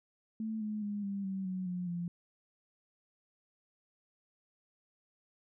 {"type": "tone with pitch steps", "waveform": "sine", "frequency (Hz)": [220, 212.6, 205.5, 198.62, 191.96, 185.53, 179.32, 173.31], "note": ["A3", "G#3", "G#3", "G3", "G3", "F#3", "F3", "F3"], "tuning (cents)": [0, 41, -18, 23, -36, 5, 46, -13], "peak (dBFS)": -34, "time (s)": [0.4, 2.08], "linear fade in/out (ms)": 2, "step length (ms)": 210, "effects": []}